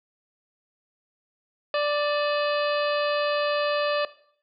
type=harmonic tone with a mistuned harmonic; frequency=587.3 Hz; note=D5; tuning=in tune; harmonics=1 / 2 / 3 / 4 / 5 / 6 / 7 / 8; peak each=-23 / -29 / -33 / -35 / -37 / -39 / -40 / -41 dBFS; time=1.74-4.05 s; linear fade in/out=2 ms; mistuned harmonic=4; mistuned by=+140 cents; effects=noise-tail reverb RT60 0.6 s tail -17 dB re dry